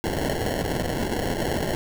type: noise with sample-and-hold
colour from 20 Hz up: white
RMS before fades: -26 dBFS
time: 0.04-1.75 s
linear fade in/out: 0 ms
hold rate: 1225 Hz
effects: none